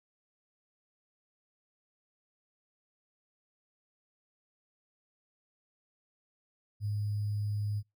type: tone with sample-and-hold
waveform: sine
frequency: 103.83 Hz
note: G#2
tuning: in tune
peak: -30 dBFS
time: 6.8-7.83 s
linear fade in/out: 50 ms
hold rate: 4900 Hz
effects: noise-tail reverb RT60 0.2 s tail -26 dB re dry